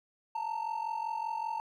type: ring-modulated tone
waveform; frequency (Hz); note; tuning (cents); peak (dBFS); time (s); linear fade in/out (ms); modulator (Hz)
triangle; 900; A5; +39; -27; 0.35-1.6; 0; 22.6
effects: tanh soft clip ceiling -23 dBFS